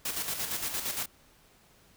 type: noise with tremolo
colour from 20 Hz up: white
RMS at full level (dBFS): -32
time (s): 0.05-1.06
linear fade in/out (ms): 5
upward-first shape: square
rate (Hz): 8.7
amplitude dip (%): 50
effects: pink hiss -61 dBFS RMS until 1.96 s